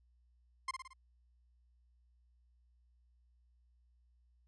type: tone with echo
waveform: 30% pulse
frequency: 1051 Hz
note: C6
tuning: 7 cents sharp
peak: -32 dBFS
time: 0.68-0.71 s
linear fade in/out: 5 ms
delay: 56 ms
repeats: 4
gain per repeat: -5 dB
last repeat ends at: 0.934 s
effects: added 60 Hz sine -67 dBFS peak until 4.47 s + resampled to 22050 Hz